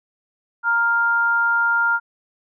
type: tone pair together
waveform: sine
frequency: 931.6 / 1401 Hz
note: A#5 / F6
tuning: -1 / +5 cents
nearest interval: perfect fifth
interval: 706 cents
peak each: -23 / -16 dBFS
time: 0.63-2 s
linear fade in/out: 50 ms
effects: none